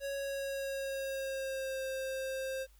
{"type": "tone with pitch glide", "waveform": "square", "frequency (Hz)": [554.4, 529.4], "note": ["C#5", "C5"], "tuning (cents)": [0, 20], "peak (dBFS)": -36, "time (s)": [0, 2.67], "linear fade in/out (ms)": 50, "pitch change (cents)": -80, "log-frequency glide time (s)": [0.15, 1.83], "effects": ["added 50 Hz sine -59 dBFS peak until 2.79 s", "white hiss -69 dBFS RMS until 2.79 s"]}